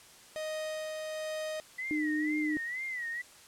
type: tone with tremolo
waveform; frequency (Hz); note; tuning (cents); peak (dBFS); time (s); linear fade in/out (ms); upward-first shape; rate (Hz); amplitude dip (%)
45% pulse; 623; D#5; +2; -34; 0.36-1.6; 0; sine; 1.2; 25
type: tone with vibrato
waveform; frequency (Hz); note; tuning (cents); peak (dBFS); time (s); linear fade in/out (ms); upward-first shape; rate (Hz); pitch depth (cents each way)
sine; 1975.5; B6; 0; -34; 1.78-3.22; 10; sine; 2.1; 120
type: tone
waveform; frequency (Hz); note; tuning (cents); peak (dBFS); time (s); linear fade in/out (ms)
sine; 304.6; D#4; -37; -29; 1.91-2.57; 0
effects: white hiss -55 dBFS RMS until 3.47 s + low-pass 10000 Hz 12 dB/octave